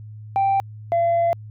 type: tone pair in turn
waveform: sine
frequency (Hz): 784 / 680.3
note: G5 / F5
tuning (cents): 0 / -46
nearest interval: major second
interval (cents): 246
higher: first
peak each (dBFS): -14 / -14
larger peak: neither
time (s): 0.36-0.6 / 0.92-1.33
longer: second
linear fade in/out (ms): 0
effects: tanh soft clip ceiling -14 dBFS + added 107 Hz sine -35 dBFS peak until 1.5 s